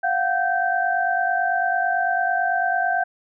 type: tone cluster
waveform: sine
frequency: 699 / 748 / 1559 Hz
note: F5 / F#5 / G6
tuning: +1 / +19 / -10 cents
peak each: -23 dBFS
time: 0.03-3.04 s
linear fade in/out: 10 ms
effects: none